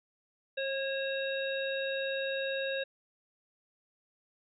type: harmonic tone with a mistuned harmonic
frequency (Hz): 540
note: C#5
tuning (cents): -45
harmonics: 1 / 3 / 5 / 7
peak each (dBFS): -33 / -38 / -40 / -41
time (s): 0.57-2.84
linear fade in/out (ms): 10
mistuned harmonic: 3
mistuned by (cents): +19
effects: none